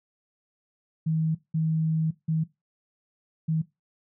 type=tone bursts at uneven times; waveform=sine; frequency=159.4 Hz; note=D#3; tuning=42 cents sharp; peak=-22 dBFS; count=4; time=1.06-1.35 / 1.54-2.11 / 2.28-2.44 / 3.48-3.62 s; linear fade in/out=10 ms; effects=noise-tail reverb RT60 0.2 s tail -18 dB re dry